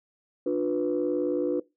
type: chord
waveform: sine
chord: B diminished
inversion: first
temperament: just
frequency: 296.3 / 355.6 / 493.9 Hz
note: D4 / F4 / B4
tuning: +15 / +31 / 0 cents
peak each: -27 dBFS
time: 0.46-1.6 s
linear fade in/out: 5 ms
effects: noise-tail reverb RT60 0.2 s tail -19 dB re dry + tanh soft clip ceiling -17 dBFS